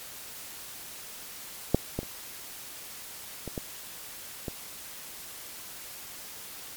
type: clicks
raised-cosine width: 2 ms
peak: -6 / -15 / -28 / -22 / -18 / -19 dBFS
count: 6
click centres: 1.746 / 1.99 / 2.031 / 3.477 / 3.578 / 4.482 s
effects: white hiss -43 dBFS RMS until 6.76 s + MP3 96 kbps